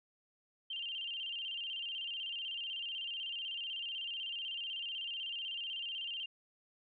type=tone with vibrato; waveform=sine; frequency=2960 Hz; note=F#7; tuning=in tune; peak=-38 dBFS; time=0.7-6.26 s; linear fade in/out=5 ms; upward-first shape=square; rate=16 Hz; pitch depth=94 cents each way; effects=none